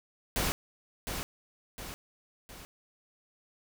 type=noise with echo; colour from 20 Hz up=pink; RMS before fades=-30 dBFS; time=0.36-0.52 s; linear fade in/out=0 ms; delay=710 ms; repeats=3; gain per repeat=-6 dB; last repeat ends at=2.65 s; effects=none